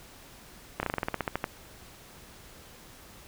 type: slowing click train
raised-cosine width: 0.5 ms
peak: -13 dBFS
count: 13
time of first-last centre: 0.8-1.442 s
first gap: 30 ms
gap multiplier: 1.1
effects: pink hiss -51 dBFS RMS until 3.27 s